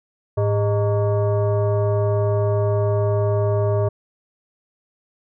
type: tone with frequency modulation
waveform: sine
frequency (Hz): 106.4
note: G#2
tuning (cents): +42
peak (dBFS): -16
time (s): 0.37-3.89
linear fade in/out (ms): 10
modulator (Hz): 513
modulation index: 1
effects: none